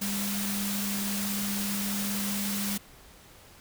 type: tone in noise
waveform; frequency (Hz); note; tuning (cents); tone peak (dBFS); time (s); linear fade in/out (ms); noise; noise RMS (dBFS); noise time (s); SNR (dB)
sine; 201.4; G3; +47; -31; 0.01-2.78; 10; white; -33; 0.01-2.78; -1
effects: pink hiss -53 dBFS RMS until 3.6 s